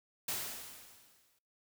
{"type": "noise with exponential decay", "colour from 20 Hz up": "white", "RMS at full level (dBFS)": -35, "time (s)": [0.28, 1.39], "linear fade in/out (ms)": 5, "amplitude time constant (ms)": 240, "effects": ["noise-tail reverb RT60 0.5 s tail -26 dB re dry"]}